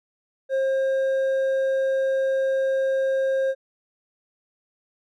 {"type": "tone with hard clipping", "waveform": "sine", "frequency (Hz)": 534, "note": "C5", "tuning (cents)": 35, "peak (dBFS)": -21, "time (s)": [0.49, 3.55], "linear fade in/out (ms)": 50, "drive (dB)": 4, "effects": []}